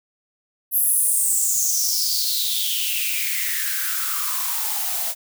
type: noise with high-pass filter sweep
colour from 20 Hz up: blue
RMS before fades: -22 dBFS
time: 0.71-5.15 s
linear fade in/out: 50 ms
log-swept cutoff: 12000 to 630 Hz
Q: 6.6
effects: none